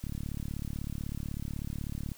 click train, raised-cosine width 5 ms, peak -24 dBFS, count 76, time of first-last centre 0.04-2.118 s, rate 36.1 Hz, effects white hiss -55 dBFS RMS until 2.17 s

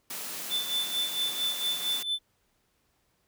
white high-pass noise, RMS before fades -37 dBFS, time 0.1-2.03 s, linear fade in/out 5 ms, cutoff 140 Hz, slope 96 dB/octave
triangle tone with tremolo, 3518 Hz, A7, 1 cent flat, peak -24 dBFS, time 0.49-2.19 s, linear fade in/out 50 ms, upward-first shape sine, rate 4.4 Hz, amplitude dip 70%
effects pink hiss -72 dBFS RMS until 3.27 s

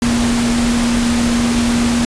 sine tone in noise, 237 Hz, A#3, 29 cents sharp, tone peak -13 dBFS, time 0.02-2.05 s, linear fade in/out 2 ms, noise pink, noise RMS -20 dBFS, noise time 0.02-2.05 s, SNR +4 dB, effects resampled to 22050 Hz

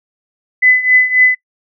sine tone with tremolo, 2010 Hz, B6, 30 cents sharp, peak -4 dBFS, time 0.62-1.35 s, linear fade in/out 10 ms, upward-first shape triangle, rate 3.7 Hz, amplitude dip 85%, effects noise-tail reverb RT60 0.1 s tail -22 dB re dry

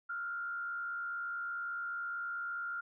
sine tone with frequency modulation, 1396.9 Hz, F6, in tune, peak -36 dBFS, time 0.09-2.81 s, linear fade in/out 10 ms, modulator 68.9 Hz, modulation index 0.56, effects none

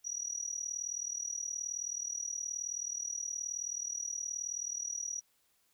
sine tone with amplitude modulation, 5800 Hz, F#8, 35 cents flat, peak -32 dBFS, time 0.04-5.21 s, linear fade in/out 20 ms, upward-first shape sine, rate 38.9 Hz, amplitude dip 85%, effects white hiss -73 dBFS RMS until 5.73 s

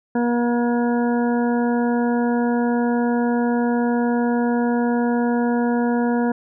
harmonic tone, 239.1 Hz, A#3, 44 cents sharp, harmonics 1 / 2 / 3 / 4 / 6 / 7, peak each -18 / -24 / -28 / -30 / -34 / -35 dBFS, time 0.15-6.32 s, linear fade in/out 5 ms, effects none

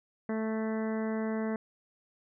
harmonic tone, 220 Hz, A3, in tune, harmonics 1 / 2 / 3 / 4 / 5 / 6 / 7 / 8 / 9, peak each -31 / -36 / -40 / -46 / -47 / -51 / -49 / -49 / -49 dBFS, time 0.29-1.56 s, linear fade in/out 2 ms, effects none

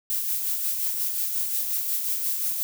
violet noise with tremolo, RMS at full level -25 dBFS, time 0.1-2.63 s, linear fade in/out 0 ms, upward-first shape sine, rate 5.6 Hz, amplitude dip 40%, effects none

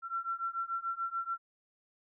sine beating tone pair, 1353 / 1359.9 Hz, E6 / F6, +45 / -46 cents, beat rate 6.9 Hz, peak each -37 / -36 dBFS, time 0.02-1.38 s, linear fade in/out 50 ms, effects none

